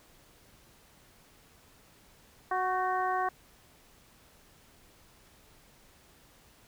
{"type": "harmonic tone with a mistuned harmonic", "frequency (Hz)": 370, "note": "F#4", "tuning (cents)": 0, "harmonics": [1, 2, 3, 4, 5], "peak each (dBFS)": [-37, -30, -32, -38, -40], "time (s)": [2.51, 3.29], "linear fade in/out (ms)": 5, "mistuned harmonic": 4, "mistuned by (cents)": 50, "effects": ["pink hiss -60 dBFS RMS until 6.67 s"]}